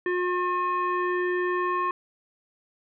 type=tone with frequency modulation; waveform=sine; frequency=358.6 Hz; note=F4; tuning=46 cents sharp; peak=-23 dBFS; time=0.06-1.91 s; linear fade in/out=2 ms; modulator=718 Hz; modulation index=1.9; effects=none